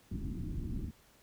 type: low-pass noise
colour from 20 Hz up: pink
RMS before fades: -38 dBFS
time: 0.11-0.91 s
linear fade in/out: 5 ms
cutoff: 320 Hz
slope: 48 dB/octave
effects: pink hiss -64 dBFS RMS until 1.22 s